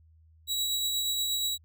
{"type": "tone with tremolo", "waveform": "sawtooth", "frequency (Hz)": 3885, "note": "B7", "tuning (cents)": -29, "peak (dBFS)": -23, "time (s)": [0.47, 1.58], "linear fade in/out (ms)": 50, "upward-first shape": "triangle", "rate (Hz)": 8.4, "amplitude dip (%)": 30, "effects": ["added 80 Hz sine -56 dBFS peak until 1.64 s"]}